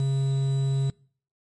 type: tone with quantisation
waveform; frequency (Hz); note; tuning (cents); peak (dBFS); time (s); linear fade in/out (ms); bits
triangle; 135.9; C#3; -34; -19; 0-0.9; 2; 7
effects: noise-tail reverb RT60 0.5 s tail -24 dB re dry + MP3 48 kbps

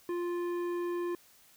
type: tone with tanh clipping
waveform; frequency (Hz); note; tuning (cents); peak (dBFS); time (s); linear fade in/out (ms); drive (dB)
sine; 349.2; F4; 0; -33; 0.09-1.15; 2; 12
effects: white hiss -61 dBFS RMS until 1.56 s

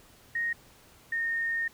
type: tone pair in turn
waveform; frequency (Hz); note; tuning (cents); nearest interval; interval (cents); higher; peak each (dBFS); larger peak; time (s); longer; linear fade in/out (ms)
sine; 1864.7 / 1838; A#6 / A#6; 0 / -25; unison; 25; first; -27; neither; 0.35-0.53 / 1.12-1.68; second; 5
effects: pink hiss -57 dBFS RMS until 1.73 s

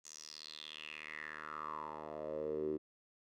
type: tone with band-pass filter sweep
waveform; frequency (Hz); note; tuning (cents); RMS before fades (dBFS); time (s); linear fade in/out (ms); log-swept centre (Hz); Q
10% pulse; 76.7; D#2; -24; -44; 0.04-2.78; 20; 6800 to 340; 6
effects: none

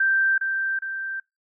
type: tone with echo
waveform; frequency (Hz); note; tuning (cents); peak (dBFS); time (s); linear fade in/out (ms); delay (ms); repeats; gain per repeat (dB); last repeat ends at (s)
sine; 1568; G6; 0; -17; 0-0.38; 5; 410; 2; -5; 1.2
effects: noise-tail reverb RT60 0.2 s tail -24 dB re dry

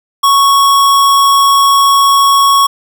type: tone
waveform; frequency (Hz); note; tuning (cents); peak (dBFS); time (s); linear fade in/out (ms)
square; 1108.7; C#6; 0; -6; 0.23-2.67; 10
effects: 7-bit

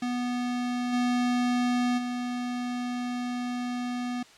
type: tone with level steps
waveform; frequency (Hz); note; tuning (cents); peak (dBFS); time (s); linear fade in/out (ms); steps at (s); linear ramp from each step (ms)
square; 245.7; B3; -9; -28 / -24 / -30; 0.02-4.23; 5; 0.92 / 1.97; 20
effects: white hiss -53 dBFS RMS until 4.37 s + low-pass 6000 Hz 12 dB/octave

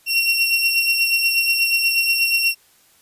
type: beating tone pair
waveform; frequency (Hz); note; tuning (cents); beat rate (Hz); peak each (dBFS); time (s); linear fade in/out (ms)
30% pulse; 2732 / 2740.3; F7 / F7; -39 / -33; 8.3; -14 / -20; 0.06-2.55; 50
effects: white hiss -55 dBFS RMS until 3.01 s + resampled to 32000 Hz

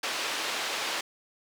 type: band-pass noise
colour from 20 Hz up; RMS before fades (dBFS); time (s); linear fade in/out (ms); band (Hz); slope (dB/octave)
white; -32; 0.03-1.01; 5; 380 to 4000; 12
effects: none

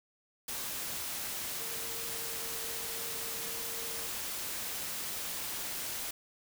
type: tone in noise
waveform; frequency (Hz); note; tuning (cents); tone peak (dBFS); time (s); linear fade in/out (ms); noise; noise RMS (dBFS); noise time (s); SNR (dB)
sine; 458.6; A#4; -28; -49; 1.6-4.07; 5; white; -38; 0.48-6.11; -14
effects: none

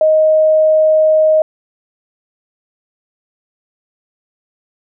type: tone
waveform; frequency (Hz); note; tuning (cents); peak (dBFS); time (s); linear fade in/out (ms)
sine; 625; D#5; +8; -7; 0.01-1.42; 2
effects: none

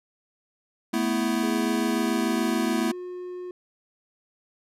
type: chord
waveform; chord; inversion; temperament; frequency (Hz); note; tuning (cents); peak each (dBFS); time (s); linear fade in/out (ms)
square; A suspended second; none; equal; 220 / 246.9 / 329.6; A3 / B3 / E4; 0 / 0 / 0; -28; 0.93-2.92; 10
type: tone with pitch glide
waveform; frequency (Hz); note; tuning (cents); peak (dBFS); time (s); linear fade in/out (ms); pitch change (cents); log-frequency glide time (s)
triangle; 411.8 to 360.6; G#4 to F#4; -15 to -45; -31; 1.43-3.51; 2; -230; 1.88-2.83
effects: resampled to 32000 Hz

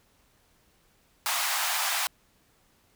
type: high-pass noise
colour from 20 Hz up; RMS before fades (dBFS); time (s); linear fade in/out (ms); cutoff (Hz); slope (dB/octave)
pink; -28; 1.26-2.07; 0; 720; 48
effects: pink hiss -65 dBFS RMS until 2.95 s

